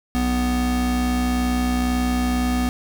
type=tone pair together; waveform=square; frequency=61.9 / 247.9 Hz; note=B1 / B3; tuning=+5 / +7 cents; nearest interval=2 octaves; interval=2402 cents; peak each=-24 / -21 dBFS; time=0.15-2.69 s; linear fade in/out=0 ms; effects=none